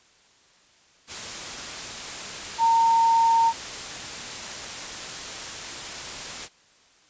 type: tone in noise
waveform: sine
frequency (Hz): 915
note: A#5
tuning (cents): -32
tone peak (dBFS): -16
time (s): 2.58-3.53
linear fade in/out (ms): 50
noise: white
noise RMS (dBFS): -34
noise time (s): 1.07-6.49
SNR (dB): +15
effects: white hiss -58 dBFS RMS until 7.09 s + resampled to 16000 Hz